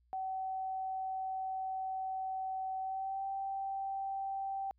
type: tone with pitch glide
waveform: sine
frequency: 760 to 779.1 Hz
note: F#5 to G5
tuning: +46 to -11 cents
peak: -35 dBFS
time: 0.13-4.71 s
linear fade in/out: 0 ms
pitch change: +43 cents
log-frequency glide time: 2.8-3.24 s
effects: added 60 Hz sine -68 dBFS peak until 4.78 s